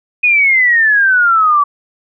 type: exponential sweep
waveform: sine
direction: down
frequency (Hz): 2504 to 1136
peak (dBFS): -7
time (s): 0.23-1.64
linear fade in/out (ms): 10
effects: none